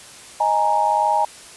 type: chord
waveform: sine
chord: D# suspended fourth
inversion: none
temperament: equal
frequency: 622.3 / 830.6 / 932.3 Hz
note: D#5 / G#5 / A#5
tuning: 0 / 0 / 0 cents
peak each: -24 / -18 / -19 dBFS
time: 0.4-1.25 s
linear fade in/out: 5 ms
effects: white hiss -41 dBFS RMS until 1.56 s + resampled to 24000 Hz